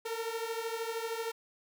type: beating tone pair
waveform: sawtooth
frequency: 450 / 463 Hz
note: A4 / A#4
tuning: +39 / -12 cents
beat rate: 13 Hz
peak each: -33 / -34 dBFS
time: 0.05-1.32 s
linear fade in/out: 10 ms
effects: none